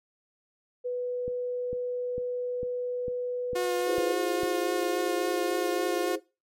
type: tone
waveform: sine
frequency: 493.9 Hz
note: B4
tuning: in tune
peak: -28 dBFS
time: 0.84-4.14 s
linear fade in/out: 20 ms
type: click train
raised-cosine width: 3 ms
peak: -26 dBFS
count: 8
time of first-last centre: 1.28-4.433 s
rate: 2.22 Hz
type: tone with vibrato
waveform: sawtooth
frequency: 358.5 Hz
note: F4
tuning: 45 cents sharp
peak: -24 dBFS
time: 3.55-6.16 s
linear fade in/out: 10 ms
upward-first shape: sine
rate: 3.6 Hz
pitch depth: 13 cents each way
type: chord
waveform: sine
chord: E augmented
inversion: none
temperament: equal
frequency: 329.6 / 415.3 / 523.3 Hz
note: E4 / G#4 / B#4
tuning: 0 / 0 / 0 cents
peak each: -33 dBFS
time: 3.85-6.2 s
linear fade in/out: 50 ms
effects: noise-tail reverb RT60 0.3 s tail -23 dB re dry + MP3 64 kbps